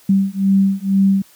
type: beating tone pair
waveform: sine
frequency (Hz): 193.8 / 195.9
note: G3 / G3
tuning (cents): -20 / -1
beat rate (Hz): 2.1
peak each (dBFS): -15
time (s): 0.09-1.22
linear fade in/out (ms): 5
effects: white hiss -49 dBFS RMS until 1.35 s + high-pass 60 Hz 12 dB/octave